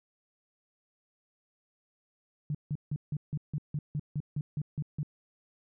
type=tone bursts; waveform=sine; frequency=147.9 Hz; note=D3; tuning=13 cents sharp; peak=-29 dBFS; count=13; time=2.5-5.031 s; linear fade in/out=2 ms; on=47 ms; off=160 ms; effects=none